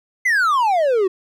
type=exponential sweep; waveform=triangle; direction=down; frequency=2093 to 361 Hz; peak=-12 dBFS; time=0.25-1.08 s; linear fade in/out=10 ms; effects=none